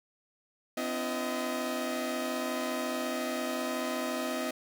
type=tone cluster; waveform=sawtooth; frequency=254.9 / 289.3 / 339.6 / 628 Hz; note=C4 / D4 / F4 / D#5; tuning=-45 / -26 / -48 / +16 cents; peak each=-31 / -39 / -35 / -31 dBFS; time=0.77-4.51 s; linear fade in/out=5 ms; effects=10-bit